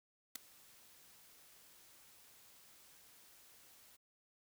white noise with ADSR envelope, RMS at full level -39 dBFS, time 0.35-3.97 s, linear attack 8 ms, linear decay 4 ms, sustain -24 dB, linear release 16 ms, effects none

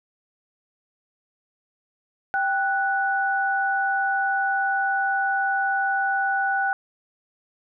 sine tone pair together, 784 / 1479.1 Hz, G5 / F#6, 0 / -1 cents, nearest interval major seventh, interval 1099 cents, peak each -23 dBFS, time 2.34-6.73 s, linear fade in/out 0 ms, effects none

